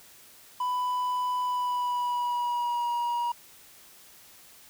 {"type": "tone with pitch glide", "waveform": "triangle", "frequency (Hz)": [995, 954.5], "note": ["B5", "A#5"], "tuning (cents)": [13, 41], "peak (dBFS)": -24, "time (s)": [0.6, 3.32], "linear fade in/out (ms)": 5, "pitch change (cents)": -72, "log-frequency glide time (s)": [1.42, 2.89], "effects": ["white hiss -53 dBFS RMS until 4.69 s"]}